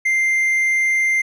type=tone; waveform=triangle; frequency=2093 Hz; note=C7; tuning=in tune; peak=-13 dBFS; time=0.05-1.22 s; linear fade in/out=10 ms; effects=resampled to 32000 Hz